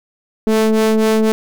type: ring-modulated tone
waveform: square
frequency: 110 Hz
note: A2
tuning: in tune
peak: -9 dBFS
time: 0.47-1.32 s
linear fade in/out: 0 ms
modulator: 328 Hz
effects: none